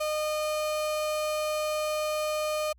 35% pulse tone, 611 Hz, D#5, 32 cents flat, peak -25 dBFS, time 0-2.73 s, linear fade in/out 10 ms, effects added 60 Hz sine -55 dBFS peak until 2.78 s + MP3 64 kbps

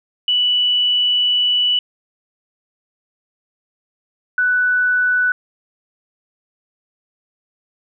sine tone pair in turn, 2960 / 1488.6 Hz, F#7 / F#6, 0 / +10 cents, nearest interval octave, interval 1190 cents, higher first, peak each -13 dBFS, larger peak neither, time 0.28-1.79 / 4.38-5.32 s, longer first, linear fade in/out 2 ms, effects none

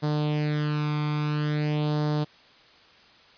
sawtooth tone with flanger, 150 Hz, D3, 37 cents sharp, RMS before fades -26 dBFS, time 0.02-2.25 s, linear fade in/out 20 ms, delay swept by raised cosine 0.2 to 0.87 ms, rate 0.49 Hz, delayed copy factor +0.7, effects white hiss -54 dBFS RMS until 3.37 s + resampled to 11025 Hz

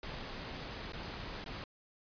pink noise with dropouts, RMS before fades -43 dBFS, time 0.03-1.64 s, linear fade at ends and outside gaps 1 ms, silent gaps 0.922-0.933 / 1.442-1.461 s, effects resampled to 11025 Hz

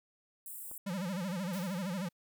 white high-pass noise, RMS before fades -45 dBFS, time 0.46-0.78 s, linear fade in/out 2 ms, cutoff 7600 Hz, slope 96 dB/octave
click, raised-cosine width 1 ms, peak -38 dBFS, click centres 0.714 s
square tone with vibrato, 185 Hz, F#3, in tune, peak -35 dBFS, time 0.86-2.09 s, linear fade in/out 10 ms, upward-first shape sine, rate 13 Hz, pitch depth 160 cents each way
white noise with exponential decay, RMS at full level -46 dBFS, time 1.53-2.13 s, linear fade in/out 5 ms, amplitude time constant 130 ms
effects none

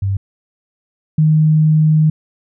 sine tone pair in turn, 98 / 155.3 Hz, G2 / D#3, 0 / -3 cents, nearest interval minor sixth, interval 797 cents, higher second, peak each -14 / -8 dBFS, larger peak second, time 0.02-0.17 / 1.18-2.1 s, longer second, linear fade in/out 5 ms, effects none

